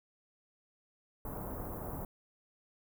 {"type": "band-stop noise", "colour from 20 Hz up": "pink", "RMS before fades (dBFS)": -41, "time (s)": [1.25, 2.05], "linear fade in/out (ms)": 2, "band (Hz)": [1100, 14000], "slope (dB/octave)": 24, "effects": []}